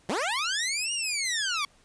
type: linear two-way sweep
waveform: 15% pulse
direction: up then down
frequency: 160.7 to 2888 to 1105 Hz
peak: -20 dBFS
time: 0.09-1.65 s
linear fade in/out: 2 ms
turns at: 0.93 s
effects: pink hiss -61 dBFS RMS until 1.84 s + resampled to 22050 Hz